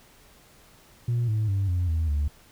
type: tone with pitch steps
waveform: sine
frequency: 119.4 / 108.23 / 98.11 / 88.93 / 80.62 / 73.08 Hz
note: A#2 / A2 / G2 / F2 / E2 / D2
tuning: +42 / -28 / +2 / +32 / -38 / -8 cents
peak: -20 dBFS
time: 1.08-2.28 s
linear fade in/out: 5 ms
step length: 200 ms
effects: tanh soft clip ceiling -20 dBFS + pink hiss -55 dBFS RMS until 2.51 s